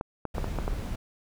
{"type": "clicks", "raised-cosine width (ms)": 1, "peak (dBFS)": -17, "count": 6, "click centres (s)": [0.011, 0.253, 0.382, 0.443, 0.587, 0.679]}
{"type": "noise", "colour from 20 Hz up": "brown", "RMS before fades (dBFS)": -32, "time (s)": [0.34, 0.96], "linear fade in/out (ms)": 10}
{"effects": []}